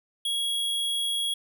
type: tone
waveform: square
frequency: 3317 Hz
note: G#7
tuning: 3 cents flat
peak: -26 dBFS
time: 0.25-1.34 s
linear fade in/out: 5 ms
effects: none